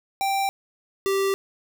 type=tone pair in turn; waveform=square; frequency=784 / 390.6 Hz; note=G5 / G4; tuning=0 / -6 cents; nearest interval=octave; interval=1206 cents; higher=first; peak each=-22 / -21 dBFS; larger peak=second; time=0.21-0.49 / 1.06-1.34 s; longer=neither; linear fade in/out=0 ms; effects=none